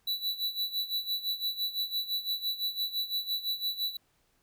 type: tone with tremolo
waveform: square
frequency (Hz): 3951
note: B7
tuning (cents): 0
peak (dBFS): -28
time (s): 0.07-3.97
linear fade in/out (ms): 5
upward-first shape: sine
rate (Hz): 5.9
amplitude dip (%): 80
effects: pink hiss -71 dBFS RMS until 4.42 s